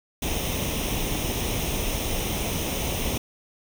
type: noise with comb filter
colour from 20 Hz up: pink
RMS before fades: -27 dBFS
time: 0.22-3.18 s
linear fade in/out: 5 ms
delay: 0.33 ms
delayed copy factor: +0.65
effects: none